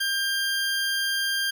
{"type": "tone", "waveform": "20% pulse", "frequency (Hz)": 1595, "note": "G6", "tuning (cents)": 30, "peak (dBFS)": -19, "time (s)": [0, 1.51], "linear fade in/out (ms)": 10, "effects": []}